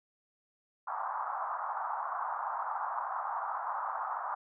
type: band-pass noise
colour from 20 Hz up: pink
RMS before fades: -36 dBFS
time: 0.87-4.35 s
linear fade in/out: 10 ms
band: 760 to 1300 Hz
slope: 48 dB/octave
effects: none